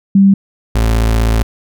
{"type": "tone pair in turn", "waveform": ["sine", "35% pulse"], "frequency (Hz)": [196, 55.93], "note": ["G3", "A1"], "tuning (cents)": [0, 29], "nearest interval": "octave + minor seventh", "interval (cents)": 2171, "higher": "first", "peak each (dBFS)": [-4, -8], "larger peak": "first", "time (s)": [[0.15, 0.34], [0.75, 1.43]], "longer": "second", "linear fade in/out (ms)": 5, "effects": []}